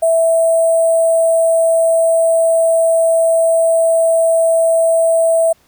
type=tone with sample-and-hold; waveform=sine; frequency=659.3 Hz; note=E5; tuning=in tune; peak=-9 dBFS; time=0.02-5.53 s; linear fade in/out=10 ms; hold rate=8820 Hz; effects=pink hiss -54 dBFS RMS until 5.67 s